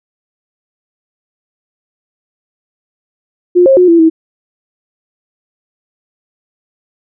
sine tone with pitch steps, 355.8 / 536 / 361.5 / 336.2 / 322.9 Hz, F4 / C5 / F#4 / E4 / E4, +32 / +42 / -40 / +34 / -36 cents, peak -3 dBFS, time 3.55-4.1 s, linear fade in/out 20 ms, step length 110 ms, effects none

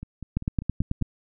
two click trains, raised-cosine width 5 ms, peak -23 / -11 dBFS, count 6 / 7, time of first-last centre 0.03-1.014 / 0.37-1.023 s, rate 5.08 / 9.19 Hz, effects none

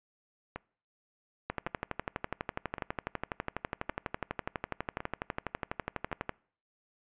two click trains, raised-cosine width 0.5 ms, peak -22 / -17 dBFS, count 6 / 59, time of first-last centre 0.56-6.116 / 1.5-6.293 s, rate 0.9 / 12.1 Hz, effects noise-tail reverb RT60 0.5 s tail -24 dB re dry + resampled to 8000 Hz

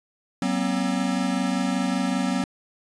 square tone cluster, 188.7 / 240.7 / 265.9 Hz, F#3 / B3 / C4, +34 / -44 / +28 cents, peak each -27 / -28 / -27 dBFS, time 0.42-2.44 s, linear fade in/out 2 ms, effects resampled to 22050 Hz

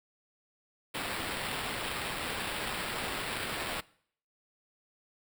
white noise with sample-and-hold, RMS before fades -36 dBFS, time 0.94-3.81 s, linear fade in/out 10 ms, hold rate 6300 Hz, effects noise-tail reverb RT60 0.6 s tail -22 dB re dry

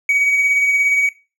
triangle tone with tremolo, 2261 Hz, C#7, 34 cents sharp, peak -9 dBFS, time 0.09-1.09 s, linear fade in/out 2 ms, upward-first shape sine, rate 17 Hz, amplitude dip 40%, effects noise-tail reverb RT60 0.3 s tail -18 dB re dry + tanh soft clip ceiling -5 dBFS

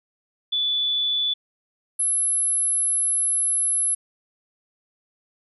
sine tone pair in turn, 3467 / 11007 Hz, A7 / F9, -26 / -26 cents, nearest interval octave + minor sixth, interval 2000 cents, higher second, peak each -20 / -19 dBFS, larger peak second, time 0.52-1.34 / 1.99-3.95 s, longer second, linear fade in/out 10 ms, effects none

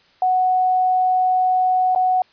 sine tone with dropouts, 740 Hz, F#5, in tune, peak -14 dBFS, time 0.22-2.22 s, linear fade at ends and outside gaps 2 ms, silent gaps 1.95-1.959 s, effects white hiss -55 dBFS RMS until 2.32 s + resampled to 11025 Hz

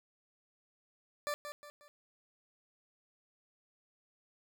20% pulse tone with echo, 587.3 Hz, D5, in tune, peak -29 dBFS, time 1.27-1.34 s, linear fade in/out 0 ms, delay 180 ms, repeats 3, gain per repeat -8 dB, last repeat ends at 1.88 s, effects none

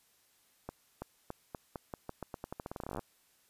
accelerating click train, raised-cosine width 1 ms, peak -25 dBFS, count 26, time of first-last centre 0.69-2.993 s, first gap 330 ms, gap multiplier 0.86, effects white hiss -69 dBFS RMS until 3.49 s + resampled to 32000 Hz

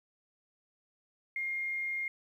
sine tone, 2126 Hz, C7, 27 cents sharp, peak -32 dBFS, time 1.36-2.08 s, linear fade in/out 2 ms, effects 11-bit

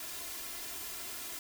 white noise with comb filter, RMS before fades -42 dBFS, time 0-1.39 s, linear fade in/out 2 ms, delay 2.9 ms, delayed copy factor +0.65, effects none

